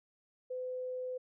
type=tone; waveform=sine; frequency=507 Hz; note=B4; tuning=45 cents sharp; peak=-36 dBFS; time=0.5-1.18 s; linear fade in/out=10 ms; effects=none